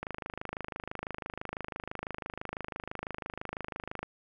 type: click train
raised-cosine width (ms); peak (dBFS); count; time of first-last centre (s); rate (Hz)
0.5; -21; 105; 0.03-4.03; 26
effects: none